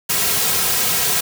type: noise with comb filter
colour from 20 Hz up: white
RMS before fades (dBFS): -18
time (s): 0.09-1.21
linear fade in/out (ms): 10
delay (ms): 3.4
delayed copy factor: -0.7
effects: none